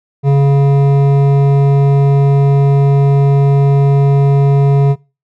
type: tone with hard clipping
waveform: sine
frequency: 139.7 Hz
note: C#3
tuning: 14 cents sharp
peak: -8 dBFS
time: 0.23-4.96 s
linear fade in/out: 50 ms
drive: 11 dB
effects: noise-tail reverb RT60 0.3 s tail -23 dB re dry